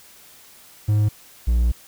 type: tone pair in turn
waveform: triangle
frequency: 105.5 / 58.99 Hz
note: G#2 / A#1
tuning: +28 / +21 cents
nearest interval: minor seventh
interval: 1007 cents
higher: first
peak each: -13 dBFS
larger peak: neither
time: 0.88-1.09 / 1.47-1.72 s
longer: second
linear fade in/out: 10 ms
effects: white hiss -48 dBFS RMS until 1.87 s